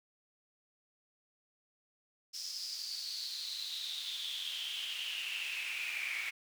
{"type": "noise with high-pass filter sweep", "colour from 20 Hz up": "brown", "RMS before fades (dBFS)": -40, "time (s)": [2.33, 6.31], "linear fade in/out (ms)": 20, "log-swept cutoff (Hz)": [5300, 2200], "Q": 8.5, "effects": []}